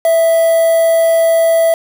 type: tone with quantisation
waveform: triangle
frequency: 659.3 Hz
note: E5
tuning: in tune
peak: -6 dBFS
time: 0.05-1.74 s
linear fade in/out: 2 ms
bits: 4
effects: none